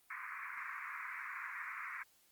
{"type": "band-pass noise", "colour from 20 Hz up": "white", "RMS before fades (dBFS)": -45, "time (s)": [0.1, 2.03], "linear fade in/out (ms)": 5, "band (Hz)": [1000, 2300], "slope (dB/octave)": 96, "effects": ["white hiss -70 dBFS RMS until 2.31 s", "Opus 24 kbps"]}